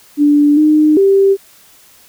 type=tone with pitch steps; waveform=sine; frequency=292.3 / 305.4 / 391.8 Hz; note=D4 / D#4 / G4; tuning=-8 / -32 / -1 cents; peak=-6 dBFS; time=0.17-1.37 s; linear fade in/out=50 ms; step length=400 ms; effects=white hiss -45 dBFS RMS until 2.08 s